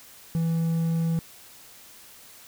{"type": "tone", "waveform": "triangle", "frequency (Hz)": 164.81, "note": "E3", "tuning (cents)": 0, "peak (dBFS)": -20, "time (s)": [0.35, 1.19], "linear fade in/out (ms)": 0, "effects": ["white hiss -49 dBFS RMS until 2.47 s"]}